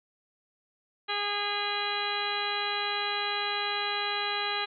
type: harmonic tone with a mistuned harmonic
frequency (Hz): 410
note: G#4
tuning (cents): -22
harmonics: 1 / 2 / 3 / 4 / 5 / 6 / 7 / 8 / 10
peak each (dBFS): -39 / -35 / -36 / -37 / -38 / -38 / -39 / -38 / -35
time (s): 1.08-4.66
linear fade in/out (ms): 20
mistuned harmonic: 10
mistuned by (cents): -52
effects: none